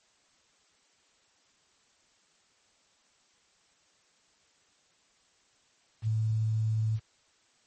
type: tone with quantisation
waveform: sine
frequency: 110 Hz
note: A2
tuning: in tune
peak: -25 dBFS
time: 6.02-7 s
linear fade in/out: 50 ms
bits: 9
effects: white hiss -67 dBFS RMS until 7.66 s + MP3 32 kbps